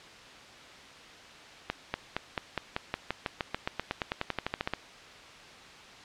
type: accelerating click train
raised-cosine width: 0.3 ms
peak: -13 dBFS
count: 24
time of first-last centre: 1.7-4.736 s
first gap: 240 ms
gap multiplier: 0.94
effects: white hiss -49 dBFS RMS until 6.04 s + low-pass 4000 Hz 12 dB/octave